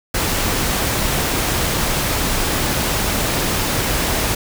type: noise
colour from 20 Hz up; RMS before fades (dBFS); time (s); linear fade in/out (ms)
pink; -19; 0.14-4.35; 5
effects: none